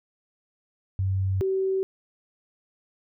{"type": "tone pair in turn", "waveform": "sine", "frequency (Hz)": [95.6, 382.4], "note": ["G2", "G4"], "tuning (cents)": [-43, -43], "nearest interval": "2 octaves", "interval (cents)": 2400, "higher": "second", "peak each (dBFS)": [-22, -22], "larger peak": "neither", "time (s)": [[0.99, 1.41], [1.41, 1.83]], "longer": "neither", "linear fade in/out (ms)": 0, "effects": []}